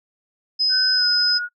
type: tone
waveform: sine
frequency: 5060 Hz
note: D#8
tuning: 28 cents sharp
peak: -16 dBFS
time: 0.59-1.39 s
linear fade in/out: 20 ms
type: tone with pitch glide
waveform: sine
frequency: 1520 to 1448 Hz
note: F#6 to F#6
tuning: +46 to -38 cents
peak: -23 dBFS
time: 0.69-1.49 s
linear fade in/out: 50 ms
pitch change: -84 cents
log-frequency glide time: 0.94-1.07 s
effects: noise-tail reverb RT60 0.1 s tail -23 dB re dry